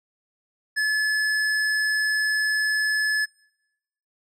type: tone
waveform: square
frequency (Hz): 1720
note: A6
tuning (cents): -40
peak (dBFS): -21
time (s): 0.76-3.26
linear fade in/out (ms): 20
effects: noise-tail reverb RT60 1.0 s tail -26 dB re dry + low-pass 9000 Hz 12 dB/octave